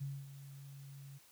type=tone with ADSR envelope; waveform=sine; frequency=138.59 Hz; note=C#3; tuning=in tune; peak=-37 dBFS; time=0-1.19 s; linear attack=19 ms; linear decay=240 ms; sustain=-12 dB; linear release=22 ms; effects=white hiss -64 dBFS RMS until 1.31 s